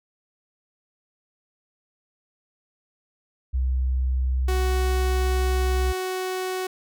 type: tone with vibrato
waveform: sine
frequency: 64.3 Hz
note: C2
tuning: 30 cents flat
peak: -20 dBFS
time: 3.53-5.93 s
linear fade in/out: 20 ms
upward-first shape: triangle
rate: 20 Hz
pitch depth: 24 cents each way
type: tone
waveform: sawtooth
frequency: 371.7 Hz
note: F#4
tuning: 8 cents sharp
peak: -22 dBFS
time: 4.48-6.67 s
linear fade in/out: 5 ms
effects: none